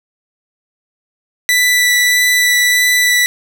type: tone with vibrato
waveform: sawtooth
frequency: 1975 Hz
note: B6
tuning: in tune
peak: -6 dBFS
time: 1.49-3.26 s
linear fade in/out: 0 ms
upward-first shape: sine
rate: 1.6 Hz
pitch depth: 8 cents each way
effects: none